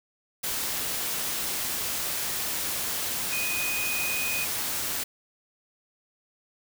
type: tone in noise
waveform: sine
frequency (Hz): 2489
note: D#7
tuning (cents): 0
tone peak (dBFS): -29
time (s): 3.32-4.45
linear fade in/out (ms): 10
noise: white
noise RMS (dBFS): -30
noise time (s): 0.43-5.04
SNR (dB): -2
effects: none